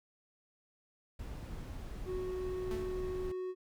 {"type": "noise", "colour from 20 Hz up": "brown", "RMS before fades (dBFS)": -43, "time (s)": [1.19, 3.32], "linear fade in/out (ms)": 5}
{"type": "tone", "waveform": "triangle", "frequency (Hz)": 369, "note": "F#4", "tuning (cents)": -5, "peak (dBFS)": -34, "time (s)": [2.05, 3.55], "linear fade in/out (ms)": 50}
{"type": "tone with exponential decay", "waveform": "sawtooth", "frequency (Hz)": 220, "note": "A3", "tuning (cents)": 0, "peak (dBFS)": -36, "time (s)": [2.71, 3.17], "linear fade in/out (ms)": 2, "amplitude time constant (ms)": 100}
{"effects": []}